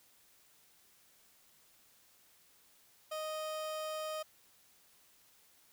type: tone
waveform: 30% pulse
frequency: 622.3 Hz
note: D#5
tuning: in tune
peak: -35 dBFS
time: 3.11-4.23 s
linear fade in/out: 10 ms
effects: white hiss -66 dBFS RMS until 5.72 s